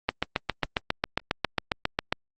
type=click train; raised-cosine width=0.3 ms; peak=-7 dBFS; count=16; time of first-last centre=0.09-2.125 s; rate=7.37 Hz; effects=Opus 24 kbps